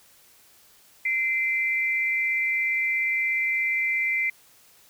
sine tone pair together, 2066 / 2349 Hz, C7 / D7, -22 / 0 cents, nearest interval major second, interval 222 cents, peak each -23 / -28 dBFS, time 1.05-4.3 s, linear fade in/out 5 ms, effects white hiss -56 dBFS RMS until 4.89 s

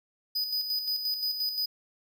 square tone with tremolo, 4978 Hz, D#8, in tune, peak -27 dBFS, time 0.35-1.66 s, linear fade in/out 10 ms, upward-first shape square, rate 5.7 Hz, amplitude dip 50%, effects none

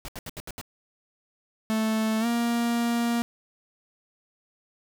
pink noise bursts, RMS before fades -37 dBFS, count 6, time 0.05-0.613 s, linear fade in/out 0 ms, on 33 ms, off 73 ms
45% pulse tone with pitch glide, 219.6 to 235.4 Hz, A3 to A#3, -3 to +17 cents, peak -23 dBFS, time 1.7-3.22 s, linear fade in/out 0 ms, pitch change +120 cents, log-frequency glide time 2.2-2.26 s
effects none

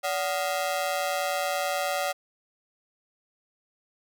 sawtooth ring-modulated tone, 659.3 Hz, E5, in tune, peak -19 dBFS, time 0.03-2.13 s, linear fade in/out 20 ms, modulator 84.7 Hz, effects none

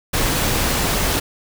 pink noise, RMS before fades -19 dBFS, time 0.13-1.2 s, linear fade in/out 10 ms, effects none

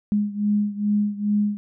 sine beating tone pair, 206.4 / 208.8 Hz, G#3 / G#3, -10 / +10 cents, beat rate 2.4 Hz, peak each -21 / -24 dBFS, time 0.12-1.57 s, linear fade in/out 0 ms, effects none

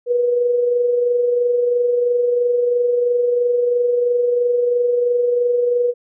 sine tone with amplitude modulation, 485.5 Hz, B4, 30 cents flat, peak -12 dBFS, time 0.06-5.94 s, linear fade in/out 50 ms, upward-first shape sine, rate 23 Hz, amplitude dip 40%, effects none

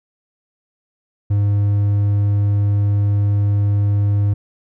triangle tone, 101.9 Hz, G#2, 32 cents flat, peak -11 dBFS, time 1.3-4.34 s, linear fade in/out 10 ms, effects none

